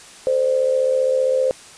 sine tone with amplitude modulation, 519 Hz, C5, 14 cents flat, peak -12 dBFS, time 0.27-1.51 s, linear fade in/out 0 ms, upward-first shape sine, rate 75.3 Hz, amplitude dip 65%, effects white hiss -42 dBFS RMS until 1.77 s + resampled to 22050 Hz

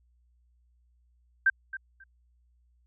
sine tone with echo, 1569 Hz, G6, 1 cent sharp, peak -18 dBFS, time 1.46-1.5 s, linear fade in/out 5 ms, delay 270 ms, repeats 2, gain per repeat -15 dB, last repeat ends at 2.04 s, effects added 60 Hz sine -63 dBFS peak until 2.86 s

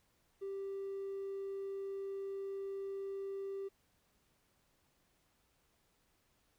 triangle tone, 392 Hz, G4, in tune, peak -36 dBFS, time 0.41-3.69 s, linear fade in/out 20 ms, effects tanh soft clip ceiling -35 dBFS + pink hiss -75 dBFS RMS until 6.58 s

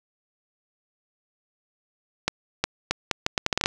accelerating click train, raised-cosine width 0.2 ms, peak -4 dBFS, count 12, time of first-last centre 2.28-3.659 s, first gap 360 ms, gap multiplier 0.75, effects none

